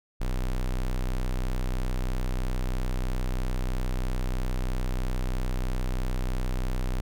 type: tone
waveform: square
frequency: 31.54 Hz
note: B0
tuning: 37 cents sharp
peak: -26 dBFS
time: 0.2-7.01 s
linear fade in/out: 10 ms
effects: none